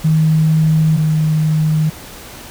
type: tone pair in turn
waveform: sine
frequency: 157.5 / 155.6 Hz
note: D#3 / D#3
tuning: +21 / 0 cents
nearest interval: unison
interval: 21 cents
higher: first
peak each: -9 / -11 dBFS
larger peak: first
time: 0.04-0.97 / 0.97-1.9 s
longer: neither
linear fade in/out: 10 ms
effects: pink hiss -34 dBFS RMS until 2.5 s